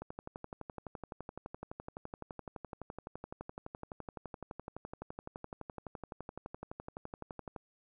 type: click train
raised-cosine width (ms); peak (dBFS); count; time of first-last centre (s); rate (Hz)
1; -28; 90; 0.02-7.562; 11.8
effects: none